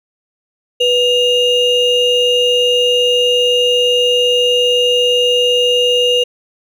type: ring-modulated tone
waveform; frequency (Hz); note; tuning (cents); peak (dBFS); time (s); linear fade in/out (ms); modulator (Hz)
triangle; 1661.2; G#6; 0; -5; 0.8-6.24; 10; 1170
effects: none

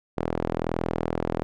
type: tone with band-pass filter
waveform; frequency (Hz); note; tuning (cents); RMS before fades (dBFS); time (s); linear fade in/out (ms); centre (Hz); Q
sawtooth; 41.2; E1; 0; -28; 0.17-1.43; 0; 480; 0.85
effects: none

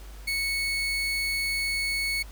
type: tone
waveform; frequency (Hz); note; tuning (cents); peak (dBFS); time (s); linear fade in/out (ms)
30% pulse; 2209; C#7; -7; -23; 0.27-2.23; 10
effects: added 50 Hz sine -40 dBFS peak until 2.31 s + pink hiss -51 dBFS RMS until 2.31 s

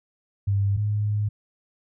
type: tone pair in turn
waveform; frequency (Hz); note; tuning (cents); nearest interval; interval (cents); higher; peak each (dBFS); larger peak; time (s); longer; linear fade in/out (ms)
sine; 99.8 / 104.57; G2 / G#2; +32 / +12; minor second; 80; second; -19 / -21; first; 0.47-0.77 / 0.77-1.29; second; 10
effects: none

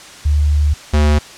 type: tone pair in turn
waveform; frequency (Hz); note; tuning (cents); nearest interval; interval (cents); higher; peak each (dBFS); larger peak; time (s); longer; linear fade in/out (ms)
sine / square; 74 / 74.64; D2 / D2; +14 / +29; unison; 15; second; -10; neither; 0.25-0.74 / 0.93-1.19; first; 10
effects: white hiss -36 dBFS RMS until 1.37 s + low-pass 7000 Hz 12 dB/octave

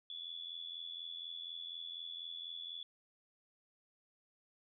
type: tone with amplitude modulation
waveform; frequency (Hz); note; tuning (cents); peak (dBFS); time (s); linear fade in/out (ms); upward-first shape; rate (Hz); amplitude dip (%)
sine; 3425; A7; -47; -40; 0.1-2.83; 2; sine; 84.1; 70
effects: none

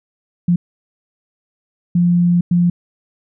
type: tone bursts at uneven times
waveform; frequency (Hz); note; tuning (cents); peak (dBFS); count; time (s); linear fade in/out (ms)
sine; 174.61; F3; 0; -10; 3; 0.48-0.56 / 1.95-2.41 / 2.51-2.7; 5
effects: none

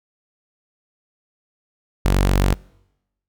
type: tone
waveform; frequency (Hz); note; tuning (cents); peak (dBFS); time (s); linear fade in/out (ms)
sawtooth; 47.29; F#1; +39; -10; 2.05-2.54; 0
effects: noise-tail reverb RT60 0.9 s tail -25 dB re dry

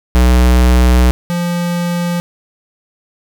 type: tone pair in turn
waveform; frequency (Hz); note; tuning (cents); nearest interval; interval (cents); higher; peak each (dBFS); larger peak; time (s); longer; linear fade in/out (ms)
square; 61.74 / 173.97; B1 / F3; 0 / -6; octave + tritone; 1794; second; -7 / -15; first; 0.15-1.11 / 1.3-2.2; first; 0
effects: none

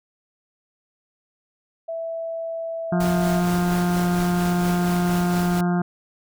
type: tone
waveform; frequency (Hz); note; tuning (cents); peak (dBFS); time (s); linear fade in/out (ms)
sine; 659.3; E5; 0; -26; 1.88-3.41; 10
type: harmonic tone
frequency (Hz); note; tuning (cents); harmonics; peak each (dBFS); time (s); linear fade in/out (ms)
176.5; F3; +19; 1 / 2 / 4 / 5 / 6 / 7 / 8 / 9; -19 / -28 / -29 / -37 / -39 / -38 / -36 / -40; 2.92-5.82; 5
type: noise with tremolo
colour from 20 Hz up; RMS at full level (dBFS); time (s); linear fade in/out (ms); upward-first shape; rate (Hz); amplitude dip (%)
pink; -31; 3-5.61; 5; sine; 4.3; 35
effects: none

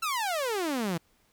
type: exponential sweep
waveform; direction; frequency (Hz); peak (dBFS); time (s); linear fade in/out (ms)
sawtooth; down; 1374 to 158.4; -24; 0.02-0.98; 10
effects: pink hiss -67 dBFS RMS until 1.32 s

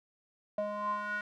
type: tone with band-pass filter sweep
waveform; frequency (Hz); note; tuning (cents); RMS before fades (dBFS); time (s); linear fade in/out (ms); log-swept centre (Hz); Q
square; 207.7; G#3; 0; -35; 0.58-1.21; 2; 670 to 1600; 7.4
effects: none

